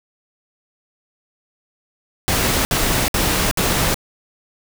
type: noise bursts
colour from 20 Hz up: pink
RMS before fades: -18 dBFS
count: 4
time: 2.28-3.943 s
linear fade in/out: 0 ms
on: 370 ms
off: 61 ms
effects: none